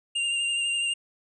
square tone with vibrato, 2794 Hz, F7, in tune, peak -25 dBFS, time 0.15-0.94 s, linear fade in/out 10 ms, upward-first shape triangle, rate 12 Hz, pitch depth 25 cents each way, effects resampled to 22050 Hz

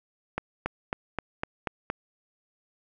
accelerating click train, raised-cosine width 0.5 ms, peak -13 dBFS, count 7, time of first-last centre 0.38-1.901 s, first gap 280 ms, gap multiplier 0.96, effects none

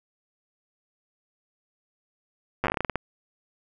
slowing click train, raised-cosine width 0.5 ms, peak -10 dBFS, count 13, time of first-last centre 2.64-2.957 s, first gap 8 ms, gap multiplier 1.2, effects none

